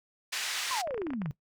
pink band-pass noise, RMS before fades -34 dBFS, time 0.32-0.82 s, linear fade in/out 10 ms, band 1800 to 7200 Hz, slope 12 dB/octave
sine exponential sweep, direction down, 1091 to 138.8 Hz, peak -31 dBFS, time 0.71-1.31 s, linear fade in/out 0 ms
clicks, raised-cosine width 0.5 ms, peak -25 dBFS, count 10, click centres 0.874 / 0.908 / 0.944 / 0.978 / 1.018 / 1.068 / 1.105 / 1.135 / 1.218 / 1.259 s
effects noise-tail reverb RT60 0.1 s tail -18 dB re dry

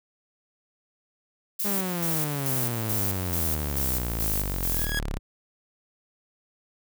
violet noise with tremolo, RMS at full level -28 dBFS, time 1.59-4.92 s, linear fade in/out 10 ms, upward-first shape square, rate 2.3 Hz, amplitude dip 60%
sawtooth exponential sweep, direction down, 206.6 to 33.33 Hz, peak -24 dBFS, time 1.64-5.19 s, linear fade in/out 20 ms
sawtooth tone with exponential growth, 1661.2 Hz, G#6, in tune, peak -20 dBFS, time 4.59-4.99 s, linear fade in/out 0 ms, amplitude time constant 86 ms
effects none

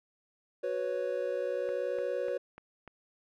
triangle chord, F# suspended fourth, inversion none, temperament equal, 370 / 493.9 / 554.4 Hz, F#4 / B4 / C#5, 0 / 0 / 0 cents, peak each -36 / -32 / -32 dBFS, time 0.63-2.38 s, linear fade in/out 10 ms
click train, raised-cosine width 0.5 ms, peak -32 dBFS, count 5, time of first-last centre 1.69-2.877 s, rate 3.37 Hz
effects none

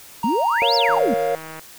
triangle tone, 932.3 Hz, A#5, in tune, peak -18 dBFS, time 0.23-0.99 s, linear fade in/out 5 ms
sine exponential two-way sweep, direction up then down, 196 to 5470 to 196 Hz, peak -19 dBFS, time 0.24-1.14 s, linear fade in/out 2 ms, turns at 0.75 s
triangle chord, Bb minor, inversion none, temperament equal, 466.2 / 554.4 / 698.5 Hz, Bb4 / Db5 / F5, 0 / 0 / 0 cents, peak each -21 dBFS, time 0.62-1.35 s, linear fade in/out 0 ms
click train, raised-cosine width 0.5 ms, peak -21 dBFS, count 113, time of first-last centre 0.89-1.594 s, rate 159 Hz
effects white hiss -43 dBFS RMS until 1.78 s

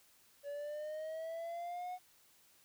triangle exponential sweep, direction up, 567 to 735 Hz, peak -38 dBFS, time 0.43-1.99 s, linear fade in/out 50 ms, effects white hiss -67 dBFS RMS until 2.64 s

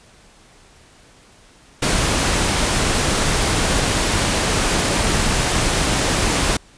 pink noise, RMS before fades -18 dBFS, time 1.82-6.57 s, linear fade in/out 5 ms, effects pink hiss -49 dBFS RMS until 6.77 s + resampled to 22050 Hz

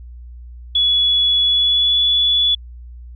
sine tone with pitch glide, 3395 to 3425 Hz, G#7 to A7, +37 to -47 cents, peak -12 dBFS, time 0.75-2.55 s, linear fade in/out 5 ms, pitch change +16 cents, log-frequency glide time 1.4-1.98 s, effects added 60 Hz sine -33 dBFS peak until 3.15 s

